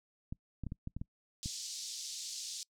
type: clicks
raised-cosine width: 5 ms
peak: -27 dBFS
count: 8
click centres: 0.325 / 0.637 / 0.667 / 0.721 / 0.874 / 0.966 / 1.015 / 1.459 s
type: band-pass noise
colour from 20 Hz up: white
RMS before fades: -43 dBFS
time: 1.43-2.63 s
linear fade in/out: 0 ms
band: 4000 to 6900 Hz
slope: 24 dB/octave
effects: noise-tail reverb RT60 0.1 s tail -25 dB re dry